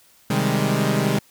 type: chord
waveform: sawtooth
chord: Ab major seventh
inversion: first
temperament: equal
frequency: 130.81 / 155.56 / 196 / 207.7 Hz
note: C3 / Eb3 / G3 / Ab3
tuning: 0 / 0 / 0 / 0 cents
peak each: -20 dBFS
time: 0.3-1.19 s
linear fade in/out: 5 ms
effects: white hiss -55 dBFS RMS until 1.3 s